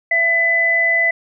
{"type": "tone pair together", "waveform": "sine", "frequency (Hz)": [669, 2003], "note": ["E5", "B6"], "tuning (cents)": [25, 24], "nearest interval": "octave + perfect fifth", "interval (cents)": 1899, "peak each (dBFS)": [-22, -13], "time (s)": [0.11, 1.11], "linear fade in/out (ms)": 5, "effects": []}